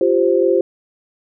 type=chord; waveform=sine; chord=F suspended second; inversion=none; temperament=equal with one note detuned; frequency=348.2 / 392 / 523.3 Hz; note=F4 / G4 / C5; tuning=-5 / 0 / 0 cents; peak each=-16 dBFS; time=0.01-0.61 s; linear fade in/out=2 ms; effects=none